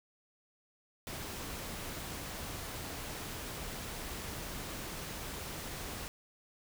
pink noise, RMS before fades -42 dBFS, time 1.07-6.08 s, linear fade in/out 0 ms, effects none

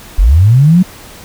sine linear sweep, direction up, 38.25 to 189.4 Hz, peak -3 dBFS, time 0.18-0.83 s, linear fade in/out 10 ms, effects pink hiss -34 dBFS RMS until 1.24 s

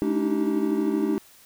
triangle tone cluster, 213.6 / 285.4 / 305 / 317.8 / 386.4 Hz, G#3 / D4 / D#4 / D#4 / G4, +49 / -49 / -34 / +37 / -25 cents, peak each -26 dBFS, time 0.02-1.18 s, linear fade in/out 0 ms, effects white hiss -53 dBFS RMS until 1.45 s

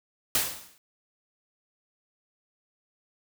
white noise with exponential decay, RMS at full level -22 dBFS, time 0.35-0.78 s, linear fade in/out 1 ms, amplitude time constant 92 ms, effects none

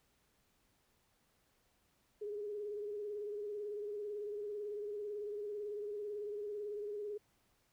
sine tone with vibrato, 414.9 Hz, G#4, 2 cents flat, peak -39 dBFS, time 2.21-7.18 s, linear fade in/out 10 ms, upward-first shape sine, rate 18 Hz, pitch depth 44 cents each way, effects pink hiss -75 dBFS RMS until 7.72 s

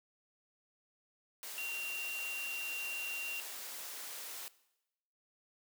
sine tone in noise, 2761 Hz, F7, 20 cents flat, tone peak -38 dBFS, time 1.58-3.4 s, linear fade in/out 0 ms, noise white, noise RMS -45 dBFS, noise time 1.43-4.48 s, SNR +4 dB, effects noise-tail reverb RT60 0.9 s tail -19 dB re dry + high-pass 400 Hz 12 dB/octave

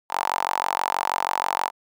sawtooth tone with high-pass filter, 46.25 Hz, F#1, in tune, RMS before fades -25 dBFS, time 0.09-1.71 s, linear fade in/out 50 ms, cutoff 890 Hz, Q 6.2, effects none

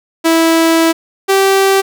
sawtooth tone pair in turn, 327.8 / 388.7 Hz, E4 / G4, -10 / -15 cents, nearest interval minor third, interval 295 cents, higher second, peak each -4 dBFS, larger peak neither, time 0.24-0.93 / 1.28-1.82 s, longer first, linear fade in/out 20 ms, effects none

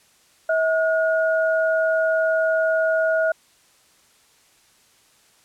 sine tone pair together, 643.6 / 1441 Hz, E5 / F#6, -42 / -46 cents, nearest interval octave + major second, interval 1396 cents, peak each -18 / -23 dBFS, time 0.49-3.32 s, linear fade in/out 5 ms, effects white hiss -57 dBFS RMS until 5.44 s + low-pass 10000 Hz 12 dB/octave

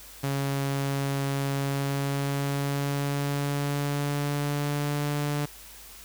sawtooth tone with pitch glide, 138.59 to 145.99 Hz, C#3 to D3, 0 to -10 cents, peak -22 dBFS, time 0.23-5.46 s, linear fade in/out 10 ms, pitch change +90 cents, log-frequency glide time 1.56-5.12 s, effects added 50 Hz sine -53 dBFS peak until 6.04 s + white hiss -47 dBFS RMS until 6.04 s

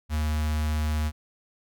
square tone with notch filter, 76.3 Hz, D#2, 33 cents flat, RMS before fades -26 dBFS, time 0.09-1.12 s, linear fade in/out 50 ms, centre 430 Hz, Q 1, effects none

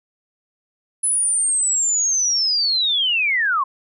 sine linear sweep, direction down, 10170 to 1026 Hz, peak -16 dBFS, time 1.03-3.64 s, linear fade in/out 10 ms, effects none

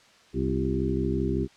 harmonic tone with a mistuned harmonic, 65.41 Hz, C2, in tune, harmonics 1 / 2 / 3 / 4 / 5 / 6, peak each -31 / -31 / -31 / -31 / -31 / -31 dBFS, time 0.33-1.48 s, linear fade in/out 50 ms, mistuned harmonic 5, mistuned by +65 cents, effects white hiss -56 dBFS RMS until 1.56 s + low-pass 5000 Hz 12 dB/octave

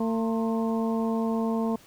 harmonic tone with a mistuned harmonic, 225.8 Hz, A3, 45 cents sharp, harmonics 1 / 2 / 3 / 4 / 5, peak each -25 / -31 / -35 / -37 / -39 dBFS, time 0-1.76 s, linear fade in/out 5 ms, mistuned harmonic 5, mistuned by -99 cents, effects pink hiss -54 dBFS RMS until 1.86 s

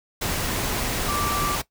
sine tone in noise, 1170 Hz, D6, 7 cents flat, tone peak -25 dBFS, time 1.08-1.56 s, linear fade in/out 10 ms, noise pink, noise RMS -26 dBFS, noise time 0.21-1.62 s, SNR -2 dB, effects noise-tail reverb RT60 0.1 s tail -17 dB re dry

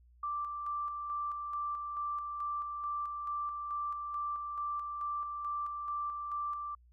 sine tone with tremolo, 1174.7 Hz, D6, in tune, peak -33 dBFS, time 0.23-6.75 s, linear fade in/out 5 ms, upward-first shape square, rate 2.3 Hz, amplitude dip 35%, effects added 60 Hz sine -59 dBFS peak until 6.92 s

